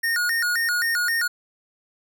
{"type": "tone with vibrato", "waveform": "square", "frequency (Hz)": 1630, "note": "G#6", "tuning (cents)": -33, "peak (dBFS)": -21, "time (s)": [0.03, 1.28], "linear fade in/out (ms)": 10, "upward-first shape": "square", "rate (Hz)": 3.8, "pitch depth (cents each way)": 210, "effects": []}